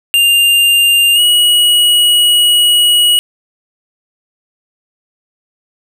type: tone with pitch glide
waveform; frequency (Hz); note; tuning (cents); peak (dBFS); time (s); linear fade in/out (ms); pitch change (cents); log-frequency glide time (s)
square; 2800 to 2910; F7 to F#7; +4 to -29; -7; 0.14-3.19; 0; +67; 1.14-1.2
effects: none